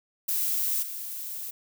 violet noise with level steps, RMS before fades -27 / -36 dBFS, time 0.28-1.51 s, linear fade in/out 10 ms, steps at 0.82 s, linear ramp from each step 10 ms, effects none

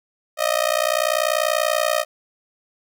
sawtooth tone with amplitude modulation, 622.3 Hz, D#5, in tune, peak -10 dBFS, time 0.37-2.05 s, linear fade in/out 50 ms, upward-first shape sine, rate 60.3 Hz, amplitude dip 100%, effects none

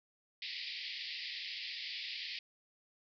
white band-pass noise, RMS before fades -43 dBFS, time 0.42-2.39 s, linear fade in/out 2 ms, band 1900 to 5000 Hz, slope 96 dB/octave, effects none

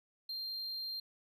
triangle tone, 4183 Hz, C8, 1 cent flat, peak -37 dBFS, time 0.29-1 s, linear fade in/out 5 ms, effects none

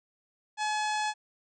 harmonic tone, 851 Hz, G#5, 42 cents sharp, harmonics 1 / 2 / 3 / 4 / 5 / 6 / 7 / 8 / 9 / 10, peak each -29 / -35 / -39 / -41 / -43 / -45 / -46 / -47 / -48 / -49 dBFS, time 0.57-1.14 s, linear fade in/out 50 ms, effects none

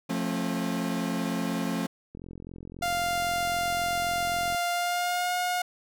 40% pulse chord, F augmented, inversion none, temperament equal with one note detuned, 174.61 / 220 / 270.5 Hz, F3 / A3 / C#4, 0 / 0 / -42 cents, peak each -31 dBFS, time 0.09-1.87 s, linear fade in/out 10 ms
click train, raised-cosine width 3 ms, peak -29 dBFS, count 106, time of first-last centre 2.15-4.547 s, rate 43.8 Hz
sawtooth tone with pitch glide, 698.5 to 718.1 Hz, F5 to F5, 0 to +48 cents, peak -22 dBFS, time 2.82-5.62 s, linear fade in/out 5 ms, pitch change +48 cents, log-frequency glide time 4.71-5.34 s
effects none

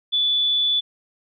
sine tone, 3465 Hz, A7, 27 cents flat, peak -17 dBFS, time 0.12-0.81 s, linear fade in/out 20 ms, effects none

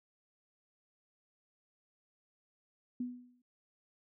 sine tone with exponential decay, 246.9 Hz, B3, in tune, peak -32 dBFS, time 3-3.42 s, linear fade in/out 5 ms, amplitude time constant 90 ms, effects none

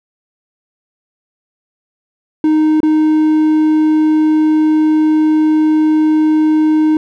triangle tone with dropouts, 310 Hz, D#4, 6 cents flat, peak -6 dBFS, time 2.44-6.97 s, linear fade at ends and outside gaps 2 ms, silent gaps 2.804-2.831 s, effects none

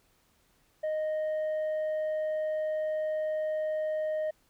sine tone with tanh clipping, 620 Hz, D#5, 6 cents flat, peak -29 dBFS, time 0.83-4.31 s, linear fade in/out 10 ms, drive 3 dB, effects pink hiss -68 dBFS RMS until 4.49 s

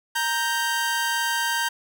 sawtooth tone pair together, 932.3 / 1567.9 Hz, A#5 / G6, 0 / 0 cents, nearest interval major sixth, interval 900 cents, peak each -22 / -21 dBFS, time 0.15-1.69 s, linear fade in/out 10 ms, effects none

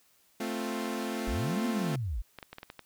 sawtooth chord, F major, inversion first, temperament equal, 220 / 261.6 / 349.2 Hz, A3 / C4 / F4, 0 / 0 / 0 cents, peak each -31 / -33 / -34 dBFS, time 0.4-1.96 s, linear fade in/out 5 ms
sine linear two-way sweep, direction up then down, 38.07 to 246.9 to 38.07 Hz, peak -30 dBFS, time 1.27-2.22 s, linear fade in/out 10 ms, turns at 1.66 s
clicks, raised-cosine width 0.3 ms, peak -26 dBFS, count 7, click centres 2.387 / 2.428 / 2.53 / 2.584 / 2.631 / 2.701 / 2.793 s
effects white hiss -66 dBFS RMS until 2.85 s

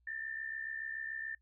sine tone with amplitude modulation, 1788 Hz, A6, 27 cents sharp, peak -35 dBFS, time 0.07-1.35 s, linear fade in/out 5 ms, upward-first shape sine, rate 67 Hz, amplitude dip 70%, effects noise-tail reverb RT60 0.1 s tail -24 dB re dry + added 60 Hz sine -69 dBFS peak until 1.41 s

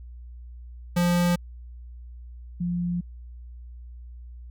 square / sine tone pair in turn, 175.1 / 175.1 Hz, F3 / F3, +5 / +5 cents, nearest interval unison, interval 0 cents, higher neither, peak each -20 / -24 dBFS, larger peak first, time 0.96-1.36 / 2.6-3.01 s, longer second, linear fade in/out 10 ms, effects added 60 Hz sine -39 dBFS peak until 4.5 s

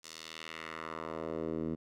10% pulse tone with band-pass filter sweep, 80.4 Hz, E2, 43 cents flat, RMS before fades -40 dBFS, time 0.03-1.76 s, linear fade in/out 20 ms, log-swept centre 6200 to 240 Hz, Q 1.3, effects none

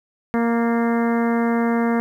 harmonic tone with a mistuned harmonic, 233.1 Hz, A#3, in tune, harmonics 1 / 2 / 3 / 4 / 5 / 6 / 7 / 8 / 9, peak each -18 / -24 / -28 / -30 / -32 / -34 / -35 / -36 / -37 dBFS, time 0.34-2 s, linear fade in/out 0 ms, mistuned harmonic 8, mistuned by -35 cents, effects 9-bit

